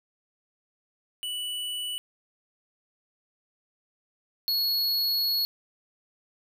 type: tone pair in turn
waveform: square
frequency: 2960 / 4345 Hz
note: F#7 / C#8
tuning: 0 / -35 cents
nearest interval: perfect fifth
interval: 665 cents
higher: second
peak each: -31 / -24 dBFS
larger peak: second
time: 1.23-1.98 / 4.48-5.45 s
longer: second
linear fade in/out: 0 ms
effects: none